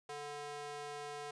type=tone with high-pass filter; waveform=square; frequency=146.2 Hz; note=D3; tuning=7 cents flat; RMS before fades=-45 dBFS; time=0.09-1.31 s; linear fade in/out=5 ms; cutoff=550 Hz; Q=1.5; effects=resampled to 22050 Hz + 12-bit